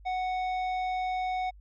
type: tone with tanh clipping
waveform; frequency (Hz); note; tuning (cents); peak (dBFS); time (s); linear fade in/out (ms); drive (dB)
sine; 740; F#5; 0; -30; 0.05-1.51; 20; 12
effects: added 50 Hz sine -49 dBFS peak until 1.6 s + low-pass 5000 Hz 12 dB/octave